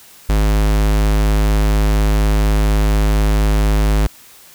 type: tone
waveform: square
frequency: 52.1 Hz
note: G#1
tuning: 6 cents sharp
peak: -12 dBFS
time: 0.29-4.07 s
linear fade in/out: 5 ms
effects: white hiss -43 dBFS RMS until 4.54 s